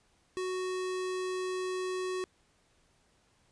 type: tone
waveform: square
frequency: 370 Hz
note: F#4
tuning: in tune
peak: -33 dBFS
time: 0.37-2.24 s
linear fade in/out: 0 ms
effects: pink hiss -69 dBFS RMS until 3.51 s + resampled to 22050 Hz